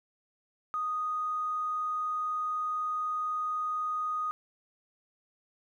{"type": "tone with tanh clipping", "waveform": "triangle", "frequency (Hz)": 1242, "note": "D#6", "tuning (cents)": -3, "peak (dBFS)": -29, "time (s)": [0.74, 4.31], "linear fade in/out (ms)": 0, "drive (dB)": 3, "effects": []}